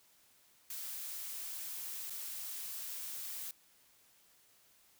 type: noise with dropouts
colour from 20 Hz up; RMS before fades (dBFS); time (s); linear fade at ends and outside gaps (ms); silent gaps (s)
blue; -43; 0.7-3.51; 2; 2.098-2.104
effects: white hiss -67 dBFS RMS until 4.99 s